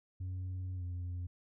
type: tone with pitch glide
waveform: sine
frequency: 92.2 to 88.91 Hz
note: F#2 to F2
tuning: -6 to +31 cents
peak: -34 dBFS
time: 0.2-1.27 s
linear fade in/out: 10 ms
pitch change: -63 cents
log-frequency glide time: 0.76-0.82 s
effects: tanh soft clip ceiling -36 dBFS